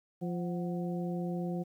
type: harmonic tone with a mistuned harmonic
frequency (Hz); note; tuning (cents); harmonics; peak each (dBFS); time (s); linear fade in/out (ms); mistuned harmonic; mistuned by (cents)
174.61; F3; 0; 1 / 2 / 3 / 4; -33 / -39 / -43 / -45; 0.21-1.64; 20; 4; +92
effects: 11-bit